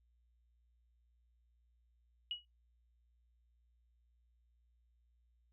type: tone with exponential decay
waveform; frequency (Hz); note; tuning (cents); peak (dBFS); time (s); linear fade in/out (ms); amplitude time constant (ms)
sine; 2911; F#7; -29; -34; 2.31-2.45; 1; 29
effects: noise-tail reverb RT60 0.2 s tail -19 dB re dry + added 59 Hz sine -70 dBFS peak until 5.52 s